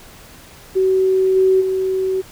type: tone with level steps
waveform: sine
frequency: 378.1 Hz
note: F#4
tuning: 38 cents sharp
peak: -12 / -10 / -16 dBFS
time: 0.75-2.22 s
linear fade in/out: 20 ms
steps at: 1.35 / 1.6 s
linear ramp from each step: 20 ms
effects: pink hiss -42 dBFS RMS until 2.31 s